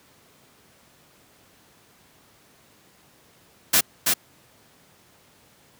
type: noise with echo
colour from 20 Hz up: white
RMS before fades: -17 dBFS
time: 3.73-3.81 s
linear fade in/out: 10 ms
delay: 330 ms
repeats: 1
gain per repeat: -3 dB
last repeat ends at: 4.14 s
effects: pink hiss -56 dBFS RMS until 5.79 s + high-pass 100 Hz 12 dB/octave